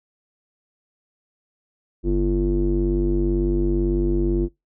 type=tone with low-pass filter; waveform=square; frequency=49 Hz; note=G1; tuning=in tune; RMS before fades=-20 dBFS; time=2.03-4.49 s; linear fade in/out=50 ms; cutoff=330 Hz; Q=7.7; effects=noise-tail reverb RT60 0.2 s tail -24 dB re dry